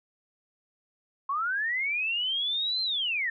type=linear two-way sweep; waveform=sine; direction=up then down; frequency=1067 to 4157 to 1759 Hz; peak=-26 dBFS; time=1.29-3.3 s; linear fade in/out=5 ms; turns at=2.82 s; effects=none